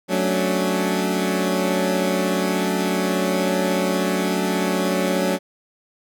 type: chord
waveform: 20% pulse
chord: D major seventh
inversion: first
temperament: equal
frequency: 185 / 220 / 277.2 / 293.7 Hz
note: F#3 / A3 / C#4 / D4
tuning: 0 / 0 / 0 / 0 cents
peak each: -17 / -21 / -21 / -23 dBFS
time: 0.08-5.39 s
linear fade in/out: 50 ms
effects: none